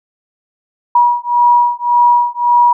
sine beating tone pair, 962 / 963.8 Hz, B5 / B5, -46 / -43 cents, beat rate 1.8 Hz, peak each -11 dBFS, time 0.95-2.73 s, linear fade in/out 5 ms, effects none

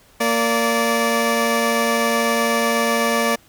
15% pulse tone pair together, 230.8 / 581 Hz, A#3 / D5, -17 / -19 cents, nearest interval octave + major third, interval 1598 cents, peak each -13 dBFS, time 0.2-3.36 s, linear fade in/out 10 ms, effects pink hiss -52 dBFS RMS until 3.48 s

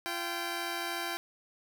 10% pulse tone pair together, 343.3 / 780 Hz, F4 / G5, -30 / -9 cents, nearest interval octave + major second, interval 1421 cents, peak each -28 dBFS, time 0.06-1.17 s, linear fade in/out 0 ms, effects none

